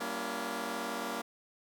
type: chord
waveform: 10% pulse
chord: G diminished seventh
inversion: none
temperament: just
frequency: 196 / 235.2 / 282.2 / 338.7 Hz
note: G3 / Bb3 / Db4 / Fb4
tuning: 0 / +16 / +31 / +47 cents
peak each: -35 / -30 / -33 / -34 dBFS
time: 0-1.22 s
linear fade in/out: 10 ms
effects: none